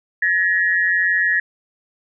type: tone pair together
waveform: sine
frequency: 1706 / 1887.5 Hz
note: G#6 / A#6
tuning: +46 / +21 cents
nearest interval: major second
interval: 175 cents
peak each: -18 / -17 dBFS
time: 0.22-1.4 s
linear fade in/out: 5 ms
effects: none